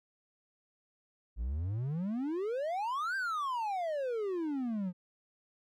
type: exponential two-way sweep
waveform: triangle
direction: up then down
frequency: 51.91 to 1600 to 172.9 Hz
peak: -30 dBFS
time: 1.36-4.93 s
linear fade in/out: 50 ms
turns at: 3.16 s
effects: none